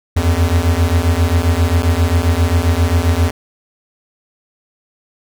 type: beating tone pair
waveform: square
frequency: 81.3 / 88.8 Hz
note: E2 / F2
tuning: -23 / +29 cents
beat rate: 7.5 Hz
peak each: -15 dBFS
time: 0.16-3.31 s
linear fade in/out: 10 ms
effects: none